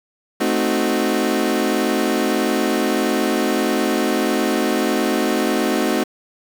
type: chord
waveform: 30% pulse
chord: A diminished seventh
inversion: none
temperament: equal with one note detuned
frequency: 220 / 261.6 / 309.9 / 370 Hz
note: A3 / C4 / Eb4 / Gb4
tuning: 0 / 0 / -7 / 0 cents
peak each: -20 dBFS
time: 0.4-6.04 s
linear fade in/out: 10 ms
effects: 7-bit